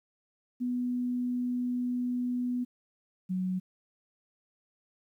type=tone pair in turn; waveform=sine; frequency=246.9 / 184.97 Hz; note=B3 / F#3; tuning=0 / 0 cents; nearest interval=perfect fourth; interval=500 cents; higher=first; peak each=-28 dBFS; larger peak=neither; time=0.6-2.65 / 3.29-3.6 s; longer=first; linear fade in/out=20 ms; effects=11-bit